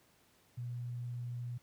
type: tone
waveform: sine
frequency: 121.4 Hz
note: B2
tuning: 29 cents flat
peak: -37 dBFS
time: 0.57-1.58 s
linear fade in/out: 10 ms
effects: pink hiss -68 dBFS RMS until 1.62 s + high-pass 80 Hz 12 dB/octave